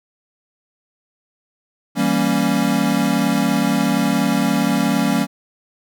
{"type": "chord", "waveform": "square", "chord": "E diminished seventh", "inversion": "none", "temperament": "equal", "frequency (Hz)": [164.81, 196, 233.1, 277.2], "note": ["E3", "G3", "Bb3", "Db4"], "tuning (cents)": [0, 0, 0, 0], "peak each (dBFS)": [-25, -21, -21, -21], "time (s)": [1.95, 5.27], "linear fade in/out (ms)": 50, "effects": []}